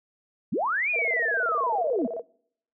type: linear two-way sweep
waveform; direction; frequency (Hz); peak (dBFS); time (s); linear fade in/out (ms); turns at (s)
sine; up then down; 133.3 to 2489 to 208.9; -23; 0.52-2.07; 10; 0.9
type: tone with vibrato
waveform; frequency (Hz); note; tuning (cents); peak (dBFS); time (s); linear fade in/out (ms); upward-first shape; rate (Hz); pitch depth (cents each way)
sine; 558; C#5; +11; -30; 0.93-2.22; 20; square; 17; 290
effects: noise-tail reverb RT60 0.7 s tail -25 dB re dry